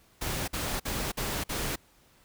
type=noise bursts; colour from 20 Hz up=pink; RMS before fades=-32 dBFS; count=5; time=0.21-1.76 s; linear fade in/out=10 ms; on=270 ms; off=50 ms; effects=pink hiss -62 dBFS RMS until 2.24 s